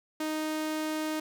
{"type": "tone", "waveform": "sawtooth", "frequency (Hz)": 310.6, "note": "D#4", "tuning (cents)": -3, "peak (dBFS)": -26, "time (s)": [0.2, 1.2], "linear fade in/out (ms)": 5, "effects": []}